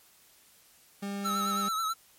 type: tone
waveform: 40% pulse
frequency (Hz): 200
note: G3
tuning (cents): +35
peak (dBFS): -32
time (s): 1.02-1.69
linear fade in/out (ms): 10
type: tone with vibrato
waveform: square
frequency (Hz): 1310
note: E6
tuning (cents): -11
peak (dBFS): -29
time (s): 1.24-1.94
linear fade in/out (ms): 20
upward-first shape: sine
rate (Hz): 9.2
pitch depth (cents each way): 49
effects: white hiss -60 dBFS RMS until 2.18 s + MP3 64 kbps